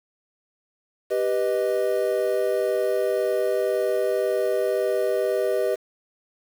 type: chord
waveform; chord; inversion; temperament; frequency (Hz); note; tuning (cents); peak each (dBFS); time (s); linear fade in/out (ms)
triangle; G augmented; none; equal; 392 / 493.9 / 622.3; G4 / B4 / D#5; 0 / 0 / 0; -23; 1.1-5.76; 20
effects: 7-bit